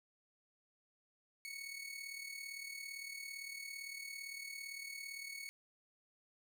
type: tone with amplitude modulation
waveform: sawtooth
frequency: 2217 Hz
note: C#7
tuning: in tune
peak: -39 dBFS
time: 1.45-5.49 s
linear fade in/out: 0 ms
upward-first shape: sine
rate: 37.7 Hz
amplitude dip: 60%
effects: none